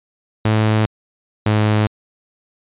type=tone pair in turn; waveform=sawtooth; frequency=108.6 / 106.67 Hz; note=A2 / G#2; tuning=-22 / +47 cents; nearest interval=unison; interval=31 cents; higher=first; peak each=-9 dBFS; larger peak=neither; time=0.45-0.86 / 1.46-1.87 s; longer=neither; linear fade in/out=5 ms; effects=resampled to 8000 Hz